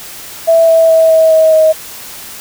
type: tone with pitch steps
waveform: sine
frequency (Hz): 659.3 / 653.6 / 648 / 642.4 / 636.8 / 631.3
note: E5 / E5 / E5 / E5 / D#5 / D#5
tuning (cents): 0 / -15 / -30 / -45 / +40 / +25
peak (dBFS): -4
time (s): 0.47-1.73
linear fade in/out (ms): 20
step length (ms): 210
effects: white hiss -29 dBFS RMS until 2.4 s